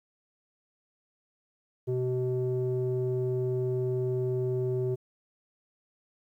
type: tone with low-pass filter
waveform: square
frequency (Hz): 126.5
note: B2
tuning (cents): +42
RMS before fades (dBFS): -29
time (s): 1.87-4.96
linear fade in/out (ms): 20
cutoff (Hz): 440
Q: 9
effects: 11-bit